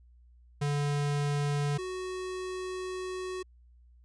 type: tone pair in turn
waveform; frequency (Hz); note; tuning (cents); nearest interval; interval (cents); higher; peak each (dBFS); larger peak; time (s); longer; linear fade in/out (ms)
square; 144.7 / 370.2; D3 / F#4; -25 / +1; octave + major third; 1626; second; -28 / -35; first; 0.61-1.78 / 1.78-3.43; second; 10
effects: added 60 Hz sine -55 dBFS peak until 4.04 s + resampled to 22050 Hz